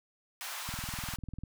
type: high-pass noise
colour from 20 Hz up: pink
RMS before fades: -40 dBFS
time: 0.41-1.16 s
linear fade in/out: 0 ms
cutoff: 840 Hz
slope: 24 dB/octave
type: click train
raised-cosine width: 5 ms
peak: -28 dBFS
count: 16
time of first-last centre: 0.69-1.436 s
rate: 20.1 Hz
effects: none